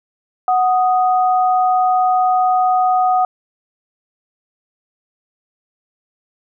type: tone pair together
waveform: sine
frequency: 740 / 1244.5 Hz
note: F#5 / D#6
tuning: 0 / 0 cents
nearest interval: major sixth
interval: 900 cents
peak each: -12 / -20 dBFS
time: 0.48-3.25 s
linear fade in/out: 2 ms
effects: none